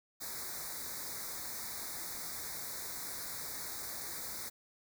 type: band-stop noise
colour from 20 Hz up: white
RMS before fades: -42 dBFS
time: 0.2-4.5 s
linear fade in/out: 20 ms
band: 2300 to 3700 Hz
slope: 96 dB/octave
effects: none